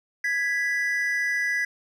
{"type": "tone pair together", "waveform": "triangle", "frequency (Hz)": [1661.2, 1975.5], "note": ["G#6", "B6"], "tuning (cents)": [0, 0], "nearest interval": "minor third", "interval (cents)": 300, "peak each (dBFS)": [-25, -23], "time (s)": [0.24, 1.65], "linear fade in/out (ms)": 5, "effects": []}